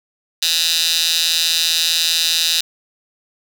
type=tone with high-pass filter; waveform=15% pulse; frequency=164.81 Hz; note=E3; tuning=in tune; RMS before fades=-17 dBFS; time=0.42-2.61 s; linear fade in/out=5 ms; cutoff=3900 Hz; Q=3; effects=none